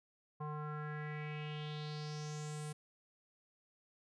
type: tone with low-pass filter sweep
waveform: square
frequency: 150.8 Hz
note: D3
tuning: 46 cents sharp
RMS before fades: -43 dBFS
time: 0.4-2.73 s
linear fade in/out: 10 ms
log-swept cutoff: 1000 to 9500 Hz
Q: 4.3
effects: none